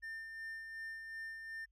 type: tone with tremolo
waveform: triangle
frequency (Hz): 1800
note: A6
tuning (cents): +39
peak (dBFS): -40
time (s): 0.02-1.66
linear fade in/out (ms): 20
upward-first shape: sine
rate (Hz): 2.7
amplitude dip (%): 40
effects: added 50 Hz sine -70 dBFS peak until 1.71 s